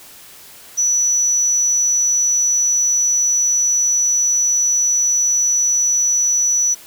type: tone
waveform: sine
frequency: 5920 Hz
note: F#8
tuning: in tune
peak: -13 dBFS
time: 0.77-6.75 s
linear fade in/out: 20 ms
effects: white hiss -41 dBFS RMS until 6.86 s